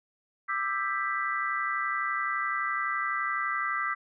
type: chord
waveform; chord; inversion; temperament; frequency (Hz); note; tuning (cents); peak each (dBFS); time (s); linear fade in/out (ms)
sine; E minor seventh; third; just; 1186.7 / 1318.5 / 1582.2 / 1977.8; D6 / E6 / G6 / B6; +18 / 0 / +16 / +2; -32 / -33 / -35 / -32; 0.48-3.95; 20
effects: none